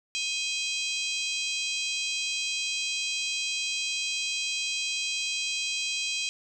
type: harmonic tone with a mistuned harmonic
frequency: 803 Hz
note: G5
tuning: 41 cents sharp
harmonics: 3 / 4 / 5 / 6 / 7 / 8 / 9 / 10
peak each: -32 / -34 / -36 / -38 / -39 / -40 / -41 / -42 dBFS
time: 0.15-6.29 s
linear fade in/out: 0 ms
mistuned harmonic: 3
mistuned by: +73 cents
effects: 10-bit